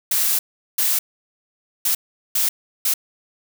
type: noise bursts at uneven times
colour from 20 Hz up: blue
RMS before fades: -19 dBFS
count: 5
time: 0.11-0.39 / 0.78-0.99 / 1.85-1.95 / 2.35-2.49 / 2.85-2.94 s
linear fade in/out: 5 ms
effects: none